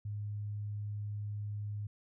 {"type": "tone", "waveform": "sine", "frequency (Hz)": 103.83, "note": "G#2", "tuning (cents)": 0, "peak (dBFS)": -36, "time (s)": [0.05, 1.87], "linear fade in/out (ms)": 5, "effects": []}